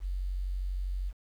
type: tone with quantisation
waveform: sine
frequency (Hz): 46.25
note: F#1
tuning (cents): 0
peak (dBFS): -30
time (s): 0-1.13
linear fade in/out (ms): 50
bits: 10
effects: none